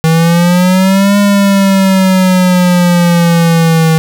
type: exponential two-way sweep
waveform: square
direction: up then down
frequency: 160 to 203.4 to 160 Hz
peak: -6 dBFS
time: 0.04-3.98 s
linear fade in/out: 0 ms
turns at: 1.18 s
effects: none